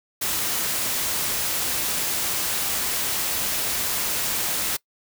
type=noise; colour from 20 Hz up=white; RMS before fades=-25 dBFS; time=0.21-4.77 s; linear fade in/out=10 ms; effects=noise-tail reverb RT60 0.1 s tail -23 dB re dry